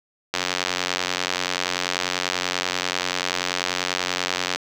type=click train; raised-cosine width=0.2 ms; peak=-4 dBFS; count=382; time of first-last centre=0.34-4.559 s; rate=90.3 Hz; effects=high-pass 200 Hz 12 dB/octave + 7-bit